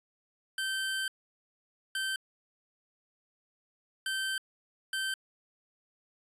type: tone bursts at uneven times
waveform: 25% pulse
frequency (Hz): 1552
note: G6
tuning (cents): -18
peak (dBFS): -27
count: 4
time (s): 0.58-1.08 / 1.95-2.16 / 4.06-4.38 / 4.93-5.14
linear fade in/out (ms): 2
effects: resampled to 32000 Hz